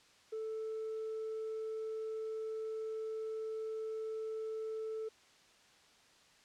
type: tone with tanh clipping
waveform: triangle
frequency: 440 Hz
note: A4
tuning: in tune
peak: -38 dBFS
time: 0.32-5.09 s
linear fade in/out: 10 ms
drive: 6 dB
effects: white hiss -64 dBFS RMS until 6.44 s + low-pass 6000 Hz 12 dB/octave